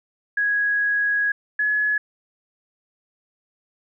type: tone pair in turn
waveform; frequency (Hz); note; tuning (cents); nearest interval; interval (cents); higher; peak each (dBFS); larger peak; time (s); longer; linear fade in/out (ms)
sine; 1661.2 / 1696.1; G#6 / G#6; 0 / +36; unison; 36; second; -18; neither; 0.37-1.32 / 1.59-1.98; first; 5
effects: none